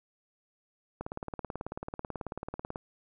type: click train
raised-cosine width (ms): 1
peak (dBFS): -22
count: 33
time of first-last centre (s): 1.01-2.759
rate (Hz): 18.3
effects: none